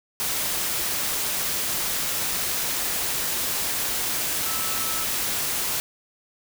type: tone in noise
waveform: sine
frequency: 1307 Hz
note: E6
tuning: 15 cents flat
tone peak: -35 dBFS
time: 4.46-5.04 s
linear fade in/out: 0 ms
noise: white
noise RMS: -26 dBFS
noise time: 0.2-5.8 s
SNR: -12 dB
effects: none